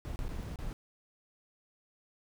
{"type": "noise with dropouts", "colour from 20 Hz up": "brown", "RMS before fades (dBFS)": -38, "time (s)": [0.05, 0.73], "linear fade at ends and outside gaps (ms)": 0, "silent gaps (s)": [[0.159, 0.191], [0.282, 0.29], [0.43, 0.434], [0.558, 0.588]], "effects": []}